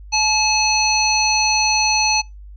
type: harmonic tone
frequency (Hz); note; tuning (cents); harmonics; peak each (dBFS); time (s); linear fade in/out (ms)
860; A5; -40; 1 / 3 / 5 / 7; -20 / -20 / -20 / -20; 0.12-2.22; 20
effects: noise-tail reverb RT60 0.2 s tail -24 dB re dry + added 50 Hz sine -35 dBFS peak until 2.56 s